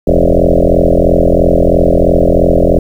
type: tone with frequency modulation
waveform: sine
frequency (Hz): 293.7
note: D4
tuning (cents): 0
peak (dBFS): -5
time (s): 0.07-2.79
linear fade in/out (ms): 5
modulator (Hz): 43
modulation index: 7.7
effects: 7-bit